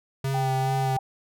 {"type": "tone with vibrato", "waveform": "square", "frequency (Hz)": 134.4, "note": "C3", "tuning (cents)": 47, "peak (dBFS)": -25, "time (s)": [0.24, 0.97], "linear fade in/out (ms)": 5, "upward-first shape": "sine", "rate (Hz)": 2.4, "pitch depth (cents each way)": 22}
{"type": "tone", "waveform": "sine", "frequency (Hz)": 784, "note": "G5", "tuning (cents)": 0, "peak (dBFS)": -26, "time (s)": [0.34, 0.99], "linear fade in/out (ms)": 5}
{"effects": []}